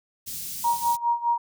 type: band-stop noise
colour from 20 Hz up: white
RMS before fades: -34 dBFS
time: 0.26-0.97 s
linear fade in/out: 20 ms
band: 200 to 4500 Hz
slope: 12 dB/octave
type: tone with tremolo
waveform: sine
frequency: 944 Hz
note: A#5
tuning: 22 cents sharp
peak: -18 dBFS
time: 0.64-1.38 s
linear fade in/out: 5 ms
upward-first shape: sine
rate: 4.9 Hz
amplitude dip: 85%
effects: none